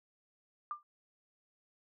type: tone with exponential decay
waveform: sine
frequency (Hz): 1193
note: D6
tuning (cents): +27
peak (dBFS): -32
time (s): 0.71-0.83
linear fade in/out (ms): 1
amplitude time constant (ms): 26
effects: none